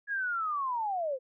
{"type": "linear sweep", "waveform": "sine", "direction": "down", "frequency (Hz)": [1682, 494.6], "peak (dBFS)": -29, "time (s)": [0.07, 1.19], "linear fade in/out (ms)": 50, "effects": []}